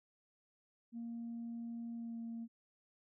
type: tone with pitch glide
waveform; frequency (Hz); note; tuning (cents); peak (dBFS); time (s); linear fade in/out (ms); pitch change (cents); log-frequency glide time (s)
sine; 233.1 to 230.2; A#3 to A#3; 0 to -22; -40; 0.92-2.48; 50; -22; 1.94-2.18
effects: tanh soft clip ceiling -38 dBFS